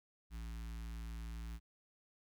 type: tone with notch filter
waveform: square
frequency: 56.2 Hz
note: A1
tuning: 37 cents sharp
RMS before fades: -45 dBFS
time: 0.3-1.6 s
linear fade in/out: 50 ms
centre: 530 Hz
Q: 0.56
effects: none